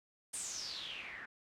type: noise with low-pass filter sweep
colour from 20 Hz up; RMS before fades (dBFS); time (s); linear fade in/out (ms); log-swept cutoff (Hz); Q
white; -44; 0.33-1.26; 10; 9100 to 1600; 7.2
effects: none